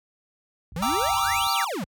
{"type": "low-pass noise", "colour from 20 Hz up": "pink", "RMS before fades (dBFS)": -38, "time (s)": [0.72, 1.47], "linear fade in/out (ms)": 2, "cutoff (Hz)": 100, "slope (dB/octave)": 24}
{"type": "exponential two-way sweep", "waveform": "square", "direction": "up then down", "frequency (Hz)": [154.1, 4849, 154.1], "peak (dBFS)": -28, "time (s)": [0.76, 1.84], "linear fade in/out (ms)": 2, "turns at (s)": 1.52}
{"type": "chord", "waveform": "square", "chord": "E half-diminished seventh", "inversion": "first", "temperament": "equal", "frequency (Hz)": [784, 932.3, 1174.7, 1318.5], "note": ["G5", "Bb5", "D6", "E6"], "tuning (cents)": [0, 0, 0, 0], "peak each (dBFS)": -29, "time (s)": [0.82, 1.65], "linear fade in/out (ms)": 5}
{"effects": ["high-pass 60 Hz 12 dB/octave"]}